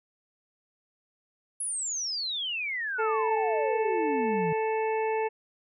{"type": "exponential sweep", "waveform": "sine", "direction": "down", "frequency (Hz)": [10730, 155.56], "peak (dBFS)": -29, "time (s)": [1.6, 4.53], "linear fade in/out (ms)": 5}
{"type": "harmonic tone", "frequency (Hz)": 440, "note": "A4", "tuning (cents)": 0, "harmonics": [1, 2, 4, 5, 6], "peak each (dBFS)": [-27, -30, -41, -41, -41], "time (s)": [2.98, 5.29], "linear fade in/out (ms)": 20}
{"effects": []}